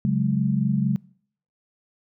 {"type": "chord", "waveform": "sine", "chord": "C# suspended fourth", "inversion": "none", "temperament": "equal with one note detuned", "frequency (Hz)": [138.59, 185, 209.5], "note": ["C#3", "F#3", "G#3"], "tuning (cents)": [0, 0, 15], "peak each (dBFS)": [-23, -24, -23], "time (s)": [0.05, 0.96], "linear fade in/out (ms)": 0, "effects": ["noise-tail reverb RT60 0.6 s tail -24 dB re dry"]}